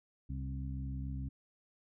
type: harmonic tone with a mistuned harmonic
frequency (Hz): 66.8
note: C2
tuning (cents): +36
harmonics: 1 / 2 / 3 / 4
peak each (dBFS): -39 / -41 / -49 / -47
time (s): 0.29-1.29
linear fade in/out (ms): 10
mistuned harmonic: 3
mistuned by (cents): -22
effects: none